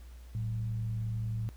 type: tone with frequency modulation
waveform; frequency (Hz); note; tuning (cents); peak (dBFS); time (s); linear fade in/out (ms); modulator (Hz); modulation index
sine; 111.6; A2; +25; -31; 0.35-1.49; 0; 78; 0.34
effects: added 60 Hz sine -46 dBFS peak until 1.56 s + pink hiss -62 dBFS RMS until 1.56 s